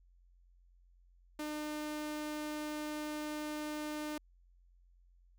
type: tone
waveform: sawtooth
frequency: 301.9 Hz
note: D4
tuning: 48 cents sharp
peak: -34 dBFS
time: 1.39-4.18 s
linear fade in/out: 5 ms
effects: added 44 Hz sine -62 dBFS peak until 5.38 s